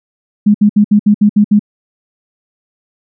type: tone bursts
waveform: sine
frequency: 207.7 Hz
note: G#3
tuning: in tune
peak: -4 dBFS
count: 8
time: 0.46-1.594 s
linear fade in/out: 10 ms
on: 84 ms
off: 66 ms
effects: none